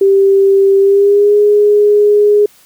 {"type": "tone with pitch glide", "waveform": "sine", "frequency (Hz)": [392, 414.8], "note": ["G4", "G#4"], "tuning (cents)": [0, -2], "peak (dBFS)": -5, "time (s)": [0.01, 2.46], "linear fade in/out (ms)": 5, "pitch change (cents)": 98, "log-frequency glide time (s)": [0.79, 1.36], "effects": ["white hiss -46 dBFS RMS until 2.65 s"]}